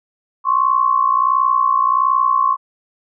sine tone pair together, 1055 / 1116.4 Hz, C6 / C#6, +14 / +12 cents, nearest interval minor second, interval 98 cents, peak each -15 dBFS, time 0.44-2.57 s, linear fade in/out 50 ms, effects none

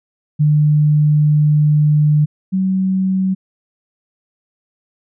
sine tone pair in turn, 150 / 188.99 Hz, D3 / F#3, +37 / +37 cents, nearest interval major third, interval 400 cents, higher second, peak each -9 / -13 dBFS, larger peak first, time 0.39-2.26 / 2.52-3.35 s, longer first, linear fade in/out 20 ms, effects none

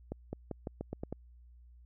accelerating click train, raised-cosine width 2 ms, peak -24 dBFS, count 8, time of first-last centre 0.12-1.126 s, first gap 210 ms, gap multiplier 0.87, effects added 60 Hz sine -54 dBFS peak until 1.85 s

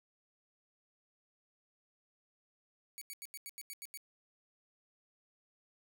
5% pulse tone bursts, 2250 Hz, C#7, 25 cents sharp, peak -34 dBFS, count 9, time 2.98-3.974 s, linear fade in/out 0 ms, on 34 ms, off 86 ms, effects none

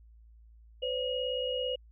sine tone cluster, 506 / 564 / 2882 Hz, B4 / C#5 / F#7, +42 / +30 / -46 cents, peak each -32 / -38 / -35 dBFS, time 0.82-1.76 s, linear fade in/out 10 ms, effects added 56 Hz sine -53 dBFS peak until 1.91 s

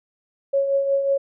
sine tone with tremolo, 552 Hz, C#5, 7 cents flat, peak -15 dBFS, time 0.53-1.18 s, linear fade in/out 10 ms, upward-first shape triangle, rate 5.5 Hz, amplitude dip 55%, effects none

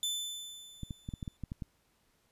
sawtooth tone with exponential decay, 3520 Hz, A7, in tune, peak -27 dBFS, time 0.03-1.37 s, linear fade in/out 1 ms, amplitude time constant 290 ms
clicks, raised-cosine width 5 ms, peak -26 dBFS, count 9, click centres 0.833 / 0.908 / 1.089 / 1.138 / 1.228 / 1.278 / 1.437 / 1.519 / 1.622 s
effects pink hiss -72 dBFS RMS until 2.31 s + resampled to 32000 Hz

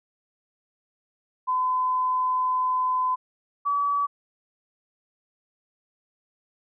sine tone pair in turn, 1016 / 1143.7 Hz, B5 / D6, +49 / -46 cents, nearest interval major second, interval 205 cents, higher second, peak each -21 dBFS, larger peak neither, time 1.47-3.16 / 3.65-4.07 s, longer first, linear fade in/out 20 ms, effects none

